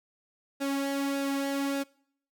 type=tone with flanger; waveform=sawtooth; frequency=277.2 Hz; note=C#4; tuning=in tune; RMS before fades=-30 dBFS; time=0.6-1.84 s; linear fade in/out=20 ms; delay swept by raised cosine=0.93 to 2.83 ms; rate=1.7 Hz; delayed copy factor=-0.55; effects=noise-tail reverb RT60 0.6 s tail -23 dB re dry